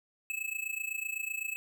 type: tone with amplitude modulation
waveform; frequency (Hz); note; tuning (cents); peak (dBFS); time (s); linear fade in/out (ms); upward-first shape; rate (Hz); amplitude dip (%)
square; 2600; E7; -24; -31; 0.3-1.56; 0; sine; 27.9; 85
effects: none